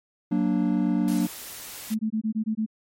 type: chord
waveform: triangle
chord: Gb augmented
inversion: none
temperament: equal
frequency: 185 / 233.1 / 293.7 Hz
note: Gb3 / Bb3 / D4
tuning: 0 / 0 / 0 cents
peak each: -23 dBFS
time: 0.31-1.27 s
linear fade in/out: 10 ms
type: noise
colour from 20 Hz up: white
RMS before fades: -39 dBFS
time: 1.08-1.94 s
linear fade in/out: 0 ms
type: tone bursts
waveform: sine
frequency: 218.4 Hz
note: A3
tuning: 13 cents flat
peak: -22 dBFS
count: 7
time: 1.9-2.663 s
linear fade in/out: 20 ms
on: 91 ms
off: 21 ms
effects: MP3 64 kbps